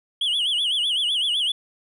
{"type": "tone with vibrato", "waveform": "sine", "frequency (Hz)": 3142, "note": "G7", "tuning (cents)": 3, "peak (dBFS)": -17, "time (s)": [0.21, 1.52], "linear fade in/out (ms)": 5, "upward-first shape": "sine", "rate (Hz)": 7.9, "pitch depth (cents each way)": 170, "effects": ["tanh soft clip ceiling -19 dBFS"]}